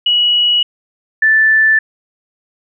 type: tone pair in turn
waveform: sine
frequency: 2925 / 1759.3 Hz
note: F#7 / A6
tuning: -21 / -1 cents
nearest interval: major sixth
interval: 880 cents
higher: first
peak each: -9 / -7 dBFS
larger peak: second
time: 0.06-0.63 / 1.22-1.79 s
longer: neither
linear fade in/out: 5 ms
effects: none